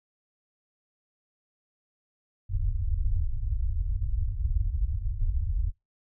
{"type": "low-pass noise", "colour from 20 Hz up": "pink", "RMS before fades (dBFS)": -27, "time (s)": [2.49, 5.72], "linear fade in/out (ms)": 20, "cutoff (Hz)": 100, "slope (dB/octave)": 48, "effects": ["noise-tail reverb RT60 0.2 s tail -26 dB re dry"]}